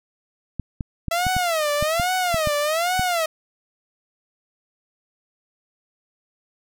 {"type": "clicks", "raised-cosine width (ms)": 5, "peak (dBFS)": -14, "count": 10, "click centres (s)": [0.597, 0.808, 1.083, 1.267, 1.366, 1.826, 1.998, 2.344, 2.473, 2.995]}
{"type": "tone with vibrato", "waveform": "sawtooth", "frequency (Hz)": 659, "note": "E5", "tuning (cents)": -1, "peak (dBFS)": -16, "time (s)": [1.11, 3.26], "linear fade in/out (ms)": 5, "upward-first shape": "sine", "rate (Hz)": 1.2, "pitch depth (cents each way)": 210}
{"effects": []}